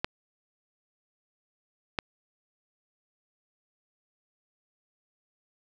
clicks, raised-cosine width 0.3 ms, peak -11 dBFS, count 2, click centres 0.045 / 1.988 s, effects none

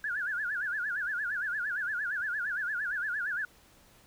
sine tone with vibrato, 1568 Hz, G6, in tune, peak -30 dBFS, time 0.04-3.45 s, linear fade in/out 2 ms, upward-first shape sine, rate 8.7 Hz, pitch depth 190 cents each way, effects pink hiss -60 dBFS RMS until 4.06 s

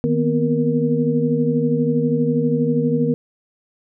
sine tone cluster, 155.1 / 238.8 / 251.2 / 469.4 Hz, D#3 / A#3 / B3 / A#4, -5 / +42 / +30 / +12 cents, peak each -21 dBFS, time 0.04-3.14 s, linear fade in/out 0 ms, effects none

